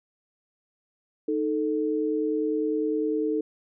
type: tone pair together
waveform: sine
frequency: 310.2 / 440 Hz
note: D#4 / A4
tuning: -5 / 0 cents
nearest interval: tritone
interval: 605 cents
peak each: -26 dBFS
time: 1.28-3.41 s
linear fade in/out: 5 ms
effects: none